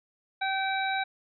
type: harmonic tone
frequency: 772 Hz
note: G5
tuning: 27 cents flat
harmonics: 1 / 2 / 3 / 5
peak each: -29 / -32 / -34 / -36 dBFS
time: 0.41-1.04 s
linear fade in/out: 10 ms
effects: none